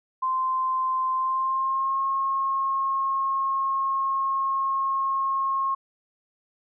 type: tone with pitch glide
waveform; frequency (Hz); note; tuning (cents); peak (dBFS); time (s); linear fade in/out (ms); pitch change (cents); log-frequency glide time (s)
sine; 1040 to 1081; C6 to C#6; -11 to -44; -22; 0.22-5.75; 10; +67; 1.14-2.01
effects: none